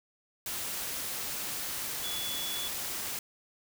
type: tone in noise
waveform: sine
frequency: 3417 Hz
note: G#7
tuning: 49 cents sharp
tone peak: -36 dBFS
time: 2.04-2.68 s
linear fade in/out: 2 ms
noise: white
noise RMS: -36 dBFS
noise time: 0.46-3.19 s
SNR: -3 dB
effects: none